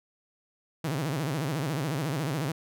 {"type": "tone with vibrato", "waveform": "sawtooth", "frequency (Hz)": 146.83, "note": "D3", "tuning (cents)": 0, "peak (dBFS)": -24, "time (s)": [0.84, 2.52], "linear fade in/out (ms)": 5, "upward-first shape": "sine", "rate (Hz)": 14, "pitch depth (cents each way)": 220, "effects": []}